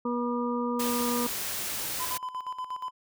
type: harmonic tone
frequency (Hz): 241.4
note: B3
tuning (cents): -39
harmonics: 1 / 2 / 4 / 5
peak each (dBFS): -29 / -32 / -35 / -36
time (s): 0.05-1.27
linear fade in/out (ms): 5
type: noise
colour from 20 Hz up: white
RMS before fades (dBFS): -33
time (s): 0.79-2.18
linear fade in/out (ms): 10
type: tone with tremolo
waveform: triangle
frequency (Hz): 1012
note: B5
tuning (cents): +42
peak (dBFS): -29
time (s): 1.99-2.91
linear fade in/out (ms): 20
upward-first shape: square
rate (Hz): 8.4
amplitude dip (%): 70
effects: none